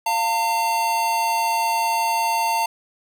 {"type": "tone pair together", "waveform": "square", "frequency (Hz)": [695, 906.3], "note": ["F5", "A#5"], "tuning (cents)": [-9, -49], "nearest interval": "perfect fourth", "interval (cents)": 460, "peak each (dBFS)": [-28, -20], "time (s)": [0.06, 2.66], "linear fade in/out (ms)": 5, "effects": []}